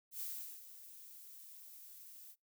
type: noise with ADSR envelope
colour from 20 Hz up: violet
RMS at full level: -42 dBFS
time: 0.11-2.36 s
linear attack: 97 ms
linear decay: 390 ms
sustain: -13 dB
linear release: 54 ms
effects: noise-tail reverb RT60 0.2 s tail -26 dB re dry